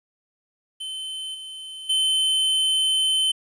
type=tone with level steps; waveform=square; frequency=3069 Hz; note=G7; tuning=37 cents flat; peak=-30 / -35 / -19 dBFS; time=0.8-3.32 s; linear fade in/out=10 ms; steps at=1.34 / 1.89 s; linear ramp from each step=10 ms; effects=resampled to 22050 Hz + 10-bit

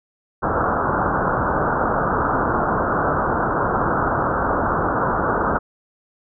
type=low-pass noise; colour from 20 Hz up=white; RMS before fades=-20 dBFS; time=0.42-5.59 s; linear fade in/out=20 ms; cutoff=1500 Hz; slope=96 dB/octave; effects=none

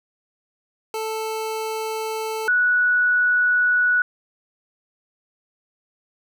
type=tone pair in turn; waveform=25% pulse / sine; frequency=440 / 1471.5 Hz; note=A4 / F#6; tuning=0 / -10 cents; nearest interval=octave + major sixth; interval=2090 cents; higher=second; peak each=-21 / -15 dBFS; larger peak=second; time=0.94-2.48 / 2.48-4.02 s; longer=neither; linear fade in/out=2 ms; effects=none

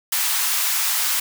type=high-pass noise; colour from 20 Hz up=white; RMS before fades=-21 dBFS; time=0.12-1.2 s; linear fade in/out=5 ms; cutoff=860 Hz; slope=24 dB/octave; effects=none

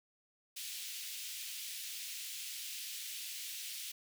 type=high-pass noise; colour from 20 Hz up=pink; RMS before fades=-44 dBFS; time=0.56-3.92 s; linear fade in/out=10 ms; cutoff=2600 Hz; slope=24 dB/octave; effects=none

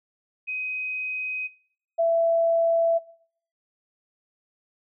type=tone pair in turn; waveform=sine; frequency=2516 / 666.4 Hz; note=D#7 / E5; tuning=+19 / +19 cents; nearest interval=octave + major seventh; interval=2300 cents; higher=first; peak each=-27 / -18 dBFS; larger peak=second; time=0.47-1.48 / 1.98-2.99 s; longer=neither; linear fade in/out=20 ms; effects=noise-tail reverb RT60 0.6 s tail -21 dB re dry

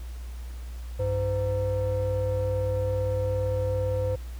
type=ring-modulated tone; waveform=triangle; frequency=207.4 Hz; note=G#3; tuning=2 cents flat; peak=-19 dBFS; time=0.99-4.16 s; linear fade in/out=10 ms; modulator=305 Hz; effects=added 60 Hz sine -34 dBFS peak until 4.39 s + pink hiss -52 dBFS RMS until 4.39 s

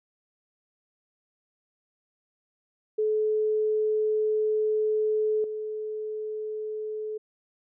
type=tone with level steps; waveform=sine; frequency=430 Hz; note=A4; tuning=40 cents flat; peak=-22 / -30 dBFS; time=2.98-7.18 s; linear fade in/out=10 ms; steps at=5.44 s; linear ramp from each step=2 ms; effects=none

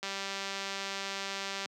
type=click train; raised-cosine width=0.2 ms; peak=-19 dBFS; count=320; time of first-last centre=0.03-1.658 s; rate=196 Hz; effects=high-pass 200 Hz 12 dB/octave

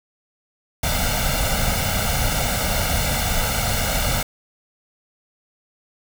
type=noise with comb filter; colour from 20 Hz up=pink; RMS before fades=-21 dBFS; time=0.83-4.23 s; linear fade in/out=5 ms; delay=1.4 ms; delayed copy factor=+0.8; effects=none

